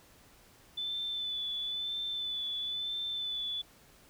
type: tone with vibrato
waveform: sine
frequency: 3500 Hz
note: A7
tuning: 10 cents flat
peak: -33 dBFS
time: 0.77-3.62 s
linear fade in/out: 10 ms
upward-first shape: sine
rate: 1 Hz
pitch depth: 27 cents each way
effects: pink hiss -60 dBFS RMS until 4.09 s